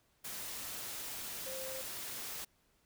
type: tone in noise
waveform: sine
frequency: 526 Hz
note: C5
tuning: 9 cents sharp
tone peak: -43 dBFS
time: 1.46-1.82 s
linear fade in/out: 10 ms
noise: white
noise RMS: -43 dBFS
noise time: 0.24-2.45 s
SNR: -3 dB
effects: pink hiss -73 dBFS RMS until 2.85 s